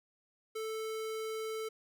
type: tone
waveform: square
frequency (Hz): 440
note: A4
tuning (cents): 0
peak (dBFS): -37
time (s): 0.55-1.69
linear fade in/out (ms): 10
effects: none